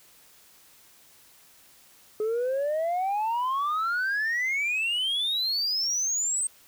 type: exponential sweep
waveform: sine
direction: up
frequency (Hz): 421.1 to 8400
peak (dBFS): -22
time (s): 2.2-6.47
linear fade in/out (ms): 2
effects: tanh soft clip ceiling -23 dBFS + white hiss -56 dBFS RMS until 6.67 s